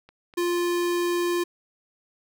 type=click train; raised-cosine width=0.3 ms; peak=-33 dBFS; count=4; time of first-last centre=0.09-0.834 s; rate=4.03 Hz
type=tone; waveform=square; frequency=349.2 Hz; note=F4; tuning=in tune; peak=-23 dBFS; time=0.37-1.44 s; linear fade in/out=10 ms
effects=none